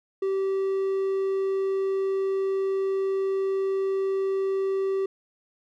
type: tone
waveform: triangle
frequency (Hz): 387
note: G4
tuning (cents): -22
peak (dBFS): -21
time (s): 0.22-5.06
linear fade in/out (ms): 5
effects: none